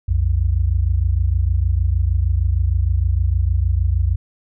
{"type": "tone pair together", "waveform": "sine", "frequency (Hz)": [61.74, 88.23], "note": ["B1", "F2"], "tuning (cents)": [0, 18], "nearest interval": "tritone", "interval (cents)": 618, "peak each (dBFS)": -17, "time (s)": [0.08, 4.16], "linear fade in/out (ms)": 10, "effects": []}